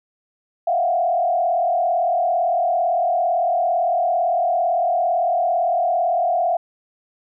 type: tone with frequency modulation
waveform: sine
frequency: 698.5 Hz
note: F5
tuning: in tune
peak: -16 dBFS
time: 0.67-6.57 s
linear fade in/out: 5 ms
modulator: 37.8 Hz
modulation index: 1.2
effects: none